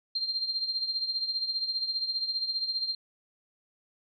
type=tone with tremolo; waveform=sine; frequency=4179 Hz; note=C8; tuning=3 cents flat; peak=-25 dBFS; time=0.15-2.95 s; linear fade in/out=5 ms; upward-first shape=triangle; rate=15 Hz; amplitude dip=75%; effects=none